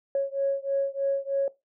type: beating tone pair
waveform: sine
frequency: 550 / 553.2 Hz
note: C#5 / C#5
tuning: -14 / -4 cents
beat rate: 3.2 Hz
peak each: -26 / -27 dBFS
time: 0.15-1.48 s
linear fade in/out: 2 ms
effects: noise-tail reverb RT60 0.2 s tail -18 dB re dry + tanh soft clip ceiling -16 dBFS